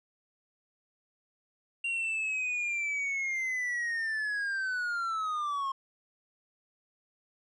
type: linear sweep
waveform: triangle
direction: down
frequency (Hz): 2771 to 1067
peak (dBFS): -28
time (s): 1.84-5.72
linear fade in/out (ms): 5
effects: resampled to 22050 Hz